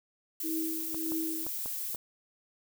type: noise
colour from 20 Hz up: violet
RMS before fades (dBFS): -36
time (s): 0.4-1.96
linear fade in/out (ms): 2
type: tone with tremolo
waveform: sine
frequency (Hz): 321.5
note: E4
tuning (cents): -43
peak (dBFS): -30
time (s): 0.43-1.48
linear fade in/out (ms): 20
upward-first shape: triangle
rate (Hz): 1.7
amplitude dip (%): 80
type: clicks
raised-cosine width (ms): 1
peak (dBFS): -28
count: 5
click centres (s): 0.945 / 1.12 / 1.466 / 1.659 / 1.947
effects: none